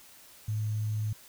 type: tone with sample-and-hold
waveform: sine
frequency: 107.4 Hz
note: A2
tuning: 41 cents flat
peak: -28 dBFS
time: 0.48-1.13 s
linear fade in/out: 5 ms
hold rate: 6300 Hz
effects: white hiss -54 dBFS RMS until 1.28 s